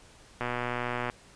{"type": "click train", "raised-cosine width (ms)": 0.5, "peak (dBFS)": -16, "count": 85, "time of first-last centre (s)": [0.41, 1.099], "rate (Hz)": 122, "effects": ["pink hiss -55 dBFS RMS until 1.35 s", "resampled to 22050 Hz"]}